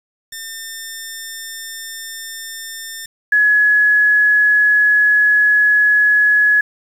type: tone pair in turn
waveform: 10% pulse / sine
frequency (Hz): 1800 / 1689.9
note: A6 / G#6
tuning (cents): +39 / +30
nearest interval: minor second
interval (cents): 109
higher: first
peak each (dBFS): -19 / -9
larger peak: second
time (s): 0.32-3.06 / 3.32-6.61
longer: second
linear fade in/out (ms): 5
effects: 7-bit